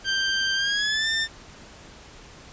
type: tone with pitch glide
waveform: 20% pulse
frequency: 1572 to 1795.4 Hz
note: G6 to A6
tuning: +4 to +34 cents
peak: -17 dBFS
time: 0.04-1.28 s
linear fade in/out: 50 ms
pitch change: +230 cents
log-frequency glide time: 0.56-1.09 s
effects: pink hiss -46 dBFS RMS until 2.52 s + resampled to 16000 Hz